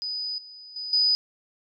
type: tone with level steps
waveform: sine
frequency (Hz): 4978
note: D#8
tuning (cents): 0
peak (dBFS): -28 / -42 / -31 / -18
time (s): 0.02-1.15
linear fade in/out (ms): 0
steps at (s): 0.38 / 0.76 / 0.93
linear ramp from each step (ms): 2
effects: none

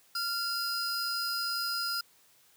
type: tone pair together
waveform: 45% pulse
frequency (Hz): 1386 / 4981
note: F6 / D#8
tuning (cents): -14 / +1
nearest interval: octave + minor seventh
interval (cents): 2215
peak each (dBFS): -34 / -32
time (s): 0.15-2.01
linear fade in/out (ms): 5
effects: white hiss -63 dBFS RMS until 2.56 s + high-pass 80 Hz 12 dB/octave

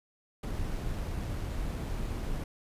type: noise with sample-and-hold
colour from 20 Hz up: brown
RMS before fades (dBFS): -34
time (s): 0.43-2.44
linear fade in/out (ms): 5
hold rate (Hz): 11025
effects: resampled to 32000 Hz

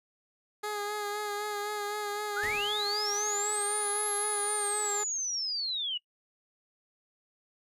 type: tone with vibrato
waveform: 15% pulse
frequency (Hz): 415.3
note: G#4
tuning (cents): 0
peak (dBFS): -26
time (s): 0.63-5.04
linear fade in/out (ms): 10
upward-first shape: sine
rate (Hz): 3.9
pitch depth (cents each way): 27
type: linear two-way sweep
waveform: sine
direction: up then down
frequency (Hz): 1351 to 11175 to 2842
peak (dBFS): -30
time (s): 2.36-5.98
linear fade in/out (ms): 10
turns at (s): 4.09
type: noise with exponential decay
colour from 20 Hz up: pink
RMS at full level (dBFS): -39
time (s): 2.43-2.99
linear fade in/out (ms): 2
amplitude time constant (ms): 120
effects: noise-tail reverb RT60 0.1 s tail -24 dB re dry + resampled to 32000 Hz

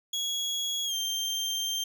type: tone with pitch glide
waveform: 30% pulse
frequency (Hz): 3332 to 3161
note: G#7 to G7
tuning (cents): +5 to +14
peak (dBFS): -26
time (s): 0.13-1.84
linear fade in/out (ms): 5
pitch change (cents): -91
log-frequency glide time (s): 0.85-0.94
effects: none

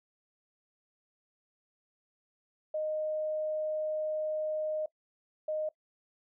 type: tone bursts at uneven times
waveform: sine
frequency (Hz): 618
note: D#5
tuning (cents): -12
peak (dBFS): -30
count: 2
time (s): 2.74-4.86 / 5.48-5.69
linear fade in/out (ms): 5
effects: noise-tail reverb RT60 0.1 s tail -20 dB re dry

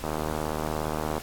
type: click train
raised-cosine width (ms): 1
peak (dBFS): -15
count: 89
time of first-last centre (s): 0.04-1.18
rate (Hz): 77.2
effects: pink hiss -41 dBFS RMS until 1.22 s + AAC 64 kbps

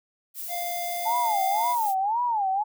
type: noise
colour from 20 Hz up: violet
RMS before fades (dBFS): -35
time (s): 0.34-1.95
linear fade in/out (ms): 50
type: tone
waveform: square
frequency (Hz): 698.5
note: F5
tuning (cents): 0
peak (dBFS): -30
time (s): 0.48-1.76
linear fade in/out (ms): 50
type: tone with vibrato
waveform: sine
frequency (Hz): 862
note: A5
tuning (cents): -36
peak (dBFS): -22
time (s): 1.05-2.64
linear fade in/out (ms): 20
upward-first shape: sine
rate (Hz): 1.9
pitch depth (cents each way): 220
effects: none

